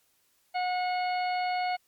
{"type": "harmonic tone", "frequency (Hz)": 727, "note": "F#5", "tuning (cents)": -31, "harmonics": [1, 2, 3, 4, 5, 6], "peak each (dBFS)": [-27, -41, -36, -44, -52, -42], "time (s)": [0.54, 1.77], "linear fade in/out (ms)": 20, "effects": ["white hiss -69 dBFS RMS until 1.87 s", "MP3 96 kbps"]}